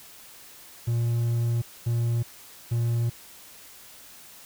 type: tone bursts at uneven times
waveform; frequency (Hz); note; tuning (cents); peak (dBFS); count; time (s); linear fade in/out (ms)
triangle; 117.6; A#2; +16; -20; 3; 0.87-1.62 / 1.86-2.23 / 2.71-3.1; 10
effects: white hiss -48 dBFS RMS until 4.45 s